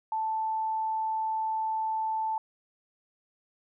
sine tone, 880 Hz, A5, in tune, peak -27 dBFS, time 0.12-2.38 s, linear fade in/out 2 ms, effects none

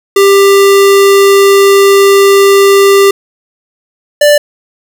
square tone pair in turn, 395.8 / 588.1 Hz, G4 / D5, +17 / +2 cents, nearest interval perfect fifth, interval 685 cents, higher second, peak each -3 dBFS, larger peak neither, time 0.16-3.11 / 4.21-4.38 s, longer first, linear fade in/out 5 ms, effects none

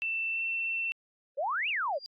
sine tone with pitch glide, 2672 to 2692 Hz, E7 to E7, +23 to +36 cents, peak -29 dBFS, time 0.02-0.92 s, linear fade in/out 0 ms, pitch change +13 cents, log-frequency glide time 0.32-0.4 s
sine exponential two-way sweep, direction up then down, 511 to 2914 to 511 Hz, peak -28 dBFS, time 1.37-1.99 s, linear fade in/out 20 ms, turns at 1.69 s
sine tone with exponential growth, 4787 Hz, D8, 32 cents sharp, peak -35 dBFS, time 1.93-2.06 s, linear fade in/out 0 ms, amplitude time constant 28 ms
effects AAC 64 kbps

